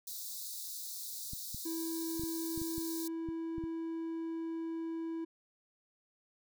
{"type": "high-pass noise", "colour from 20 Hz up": "white", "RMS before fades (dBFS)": -43, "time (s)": [0.07, 3.08], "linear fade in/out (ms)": 5, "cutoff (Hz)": 3700, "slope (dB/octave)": 96}
{"type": "clicks", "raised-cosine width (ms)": 5, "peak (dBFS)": -32, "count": 10, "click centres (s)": [1.334, 1.546, 2.196, 2.236, 2.577, 2.617, 2.781, 3.288, 3.582, 3.639]}
{"type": "tone", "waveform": "triangle", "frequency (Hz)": 328.2, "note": "E4", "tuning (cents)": -8, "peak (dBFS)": -34, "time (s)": [1.65, 5.25], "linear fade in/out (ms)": 10}
{"effects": []}